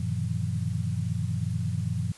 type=tone cluster; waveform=sine; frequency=95.1 / 117.5 / 149.5 / 158.5 / 174.6 Hz; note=F#2 / A#2 / D3 / D#3 / F3; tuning=+48 / +14 / +31 / +32 / 0 cents; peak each=-31 / -30 / -36 / -35 / -34 dBFS; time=0-2.12 s; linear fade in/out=5 ms; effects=white hiss -51 dBFS RMS until 2.17 s + resampled to 24000 Hz